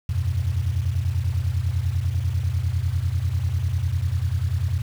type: chord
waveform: sine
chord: E suspended second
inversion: none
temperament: equal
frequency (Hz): 82.41 / 92.5 / 123.47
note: E2 / F#2 / B2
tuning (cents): 0 / 0 / 0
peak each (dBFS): -25 / -23 / -26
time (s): 0.09-4.82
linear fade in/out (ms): 5
effects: tanh soft clip ceiling -11 dBFS + 7-bit